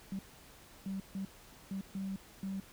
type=tone bursts at uneven times; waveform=triangle; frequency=193.5 Hz; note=G3; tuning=22 cents flat; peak=-32 dBFS; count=6; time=0.12-0.19 / 0.86-1 / 1.15-1.25 / 1.71-1.81 / 1.95-2.16 / 2.43-2.6 s; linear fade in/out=2 ms; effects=tanh soft clip ceiling -33 dBFS + pink hiss -57 dBFS RMS until 2.72 s